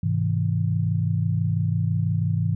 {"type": "chord", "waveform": "sine", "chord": "Ab augmented", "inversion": "none", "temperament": "just", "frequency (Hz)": [103.83, 129.78, 162.23], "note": ["Ab2", "C3", "E3"], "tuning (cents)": [0, -14, -27], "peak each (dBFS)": [-23, -27, -24], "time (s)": [0.03, 2.55], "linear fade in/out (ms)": 5, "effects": []}